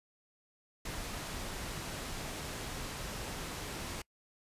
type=low-pass noise; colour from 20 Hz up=pink; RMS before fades=-41 dBFS; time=0.85-4.02 s; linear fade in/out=5 ms; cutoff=11000 Hz; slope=12 dB/octave; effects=noise-tail reverb RT60 0.1 s tail -25 dB re dry + resampled to 32000 Hz